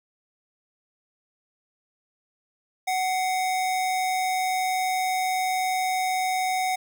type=tone pair together; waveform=square; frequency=744.7 / 2093 Hz; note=F#5 / C7; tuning=+11 / 0 cents; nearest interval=octave + tritone; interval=1789 cents; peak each=-24 / -35 dBFS; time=2.87-6.76 s; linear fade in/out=10 ms; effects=none